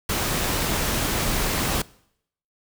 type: noise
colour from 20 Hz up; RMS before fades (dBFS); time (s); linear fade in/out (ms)
pink; -24; 0.09-1.82; 5
effects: noise-tail reverb RT60 0.7 s tail -22 dB re dry